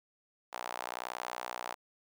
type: tone with high-pass filter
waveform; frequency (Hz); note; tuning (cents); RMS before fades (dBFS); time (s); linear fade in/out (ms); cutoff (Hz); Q
sawtooth; 61; B1; -21; -41; 0.52-1.75; 20; 820; 2.1
effects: none